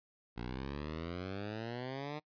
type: exponential sweep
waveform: 10% pulse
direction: up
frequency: 58.1 to 153.5 Hz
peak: -31 dBFS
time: 0.36-2.2 s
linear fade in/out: 20 ms
effects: noise-tail reverb RT60 0.1 s tail -25 dB re dry + resampled to 11025 Hz